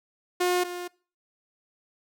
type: tone pair in turn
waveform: sawtooth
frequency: 358.6 / 355.1 Hz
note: F4 / F4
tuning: +46 / +29 cents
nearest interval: unison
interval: 17 cents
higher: first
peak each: -18 / -29 dBFS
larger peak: first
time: 0.4-0.64 / 0.64-0.88 s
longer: neither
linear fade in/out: 10 ms
effects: noise-tail reverb RT60 0.4 s tail -23 dB re dry